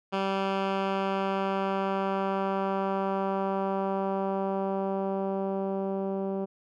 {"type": "tone with low-pass filter sweep", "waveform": "10% pulse", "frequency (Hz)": 194, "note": "G3", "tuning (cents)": -18, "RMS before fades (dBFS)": -29, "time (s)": [0.12, 6.46], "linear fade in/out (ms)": 20, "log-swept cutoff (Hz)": [3000, 470], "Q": 0.91, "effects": []}